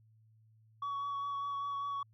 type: tone with vibrato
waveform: sine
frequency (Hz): 1126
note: C#6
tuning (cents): +27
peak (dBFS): -32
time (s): 0.82-2.03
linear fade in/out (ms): 5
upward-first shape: triangle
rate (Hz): 5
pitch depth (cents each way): 17
effects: tanh soft clip ceiling -34 dBFS + added 110 Hz sine -62 dBFS peak until 2.13 s